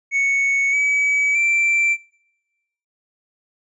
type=tone with pitch steps; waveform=triangle; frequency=2217 / 2281 / 2346 Hz; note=C#7 / C#7 / D7; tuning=0 / +49 / -2 cents; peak=-14 dBFS; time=0.11-1.97 s; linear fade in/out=50 ms; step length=620 ms; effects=noise-tail reverb RT60 1.0 s tail -23 dB re dry + resampled to 22050 Hz